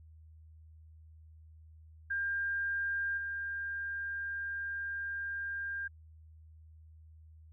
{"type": "tone with level steps", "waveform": "sine", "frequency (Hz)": 1600, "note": "G6", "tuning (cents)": 35, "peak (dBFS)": [-31, -35], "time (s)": [2.1, 5.88], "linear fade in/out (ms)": 10, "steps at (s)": 3.17, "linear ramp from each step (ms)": 10, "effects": ["added 79 Hz sine -53 dBFS peak until 7.52 s"]}